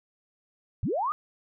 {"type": "linear sweep", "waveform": "sine", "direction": "up", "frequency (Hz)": [68.9, 1272], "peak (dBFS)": -25, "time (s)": [0.83, 1.12], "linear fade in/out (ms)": 0, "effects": []}